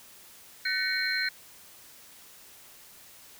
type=tone cluster; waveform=sine; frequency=1515 / 1799 / 1890 / 2225 / 4159 Hz; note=F#6 / A6 / A#6 / C#7 / C8; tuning=+40 / +38 / +23 / +6 / -11 cents; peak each=-31 / -36 / -35 / -33 / -31 dBFS; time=0.65-1.29 s; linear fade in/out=5 ms; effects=white hiss -52 dBFS RMS until 3.39 s